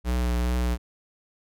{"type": "tone with vibrato", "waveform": "square", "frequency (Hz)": 60.7, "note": "B1", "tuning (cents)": -29, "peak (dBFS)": -23, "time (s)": [0.04, 0.78], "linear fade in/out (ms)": 50, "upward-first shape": "triangle", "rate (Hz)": 2.4, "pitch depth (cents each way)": 29, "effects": []}